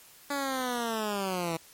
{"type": "linear sweep", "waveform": "10% pulse", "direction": "down", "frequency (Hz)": [286.8, 161.1], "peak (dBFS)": -21, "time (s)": [0.3, 1.57], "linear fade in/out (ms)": 5, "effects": ["white hiss -54 dBFS RMS until 1.73 s", "MP3 64 kbps"]}